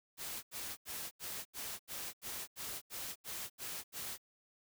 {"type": "noise bursts", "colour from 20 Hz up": "white", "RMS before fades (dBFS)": -43, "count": 12, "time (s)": [0.17, 4.181], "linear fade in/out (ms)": 50, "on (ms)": 260, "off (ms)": 81, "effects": []}